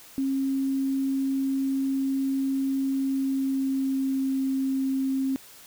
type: tone with pitch glide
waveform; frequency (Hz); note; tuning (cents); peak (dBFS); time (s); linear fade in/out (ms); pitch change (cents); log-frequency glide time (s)
sine; 270 to 267.2; C#4 to C4; -45 to +36; -23; 0.18-5.36; 0; -19; 2.86-4.43
effects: white hiss -49 dBFS RMS until 5.66 s